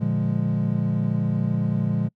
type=chord; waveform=triangle; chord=Bb dominant seventh; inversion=none; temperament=equal; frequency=116.54 / 146.83 / 174.61 / 207.7 Hz; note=Bb2 / D3 / F3 / Ab3; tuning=0 / 0 / 0 / 0 cents; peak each=-24 dBFS; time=0-2.09 s; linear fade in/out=20 ms; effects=noise-tail reverb RT60 0.1 s tail -26 dB re dry